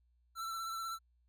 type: tone with vibrato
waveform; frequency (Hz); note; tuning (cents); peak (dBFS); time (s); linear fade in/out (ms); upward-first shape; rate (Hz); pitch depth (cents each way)
square; 1339; E6; +27; -39; 0.35-0.99; 50; sine; 16; 26
effects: added 60 Hz sine -69 dBFS peak until 1.28 s